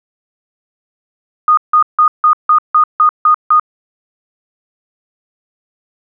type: tone bursts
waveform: sine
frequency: 1233 Hz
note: D#6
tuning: 16 cents flat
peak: -5 dBFS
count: 9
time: 1.48-3.597 s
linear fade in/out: 2 ms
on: 93 ms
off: 160 ms
effects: none